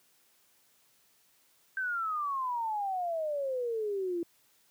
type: exponential sweep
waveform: sine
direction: down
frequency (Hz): 1568 to 334.1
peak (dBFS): -30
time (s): 1.77-4.23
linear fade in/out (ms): 2
effects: white hiss -67 dBFS RMS until 4.7 s + high-pass 80 Hz 12 dB/octave